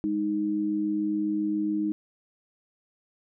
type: tone pair together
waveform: sine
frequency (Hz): 204.7 / 311.9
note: G#3 / D#4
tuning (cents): -25 / +4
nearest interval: perfect fifth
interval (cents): 729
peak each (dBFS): -31 / -25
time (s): 0.04-1.92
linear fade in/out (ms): 0
effects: none